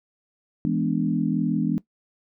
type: chord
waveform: sine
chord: E dominant seventh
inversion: none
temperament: equal with one note detuned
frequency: 164.81 / 207.7 / 246.9 / 292.8 Hz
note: E3 / G#3 / B3 / D4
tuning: 0 / 0 / 0 / -5 cents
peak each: -26 dBFS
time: 0.65-1.78 s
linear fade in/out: 0 ms
effects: noise-tail reverb RT60 0.1 s tail -18 dB re dry